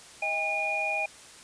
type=tone cluster; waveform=sine; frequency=633 / 806 / 2438 Hz; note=D#5 / G5 / D#7; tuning=+30 / +48 / -36 cents; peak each=-34 / -33 / -28 dBFS; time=0.22-1.06 s; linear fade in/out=5 ms; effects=white hiss -49 dBFS RMS until 1.43 s + resampled to 22050 Hz